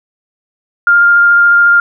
sine tone with vibrato, 1403 Hz, F6, 8 cents sharp, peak -4 dBFS, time 0.87-1.8 s, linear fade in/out 2 ms, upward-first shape triangle, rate 14 Hz, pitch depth 9 cents each way, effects none

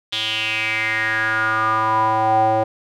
square tone with band-pass filter sweep, 110 Hz, A2, in tune, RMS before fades -19 dBFS, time 0.12-2.64 s, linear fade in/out 10 ms, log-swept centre 3400 to 650 Hz, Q 6.2, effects none

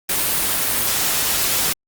white noise, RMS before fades -19 dBFS, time 0.09-1.73 s, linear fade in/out 5 ms, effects Opus 32 kbps

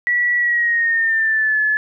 sine tone with pitch glide, 1942 to 1720.2 Hz, B6 to A6, -30 to -40 cents, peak -14 dBFS, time 0.07-1.77 s, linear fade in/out 0 ms, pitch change -210 cents, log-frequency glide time 0.37-1.6 s, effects none

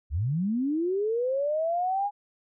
sine linear sweep, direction up, 61.7 to 829 Hz, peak -24 dBFS, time 0.1-2.11 s, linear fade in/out 50 ms, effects none

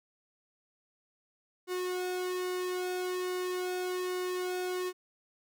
sawtooth tone with flanger, 364.4 Hz, F#4, 26 cents flat, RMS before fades -34 dBFS, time 1.67-4.93 s, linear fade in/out 50 ms, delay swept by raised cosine 1.2 to 1.75 ms, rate 1.2 Hz, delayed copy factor -0.8, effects none

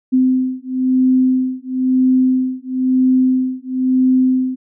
sine beating tone pair, 257 / 258 Hz, C4 / C4, -31 / -24 cents, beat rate 1 Hz, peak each -15 dBFS, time 0.12-4.56 s, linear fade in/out 20 ms, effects none

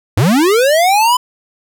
square linear sweep, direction up, 87.31 to 1018 Hz, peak -9 dBFS, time 0.17-1.17 s, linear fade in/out 5 ms, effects none

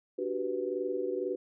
sine chord, G major seventh, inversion second, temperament equal, 293.7 / 370 / 392 / 493.9 Hz, D4 / F#4 / G4 / B4, 0 / 0 / 0 / 0 cents, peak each -40 / -34 / -36 / -35 dBFS, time 0.18-1.36 s, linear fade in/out 10 ms, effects none

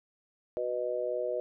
sine chord, B major, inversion second, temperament just, 370.4 / 493.9 / 617.4 Hz, F#4 / B4 / D#5, +2 / 0 / -14 cents, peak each -37 / -33 / -33 dBFS, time 0.57-1.4 s, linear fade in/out 0 ms, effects none

